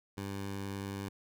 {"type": "tone", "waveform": "15% pulse", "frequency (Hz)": 98.8, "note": "G2", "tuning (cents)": 14, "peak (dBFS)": -31, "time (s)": [0.17, 1.09], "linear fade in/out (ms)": 10, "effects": []}